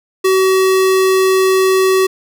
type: tone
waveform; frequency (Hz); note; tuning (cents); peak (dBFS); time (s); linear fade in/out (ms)
square; 378.7; F#4; +40; -10; 0.24-2.07; 10
effects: none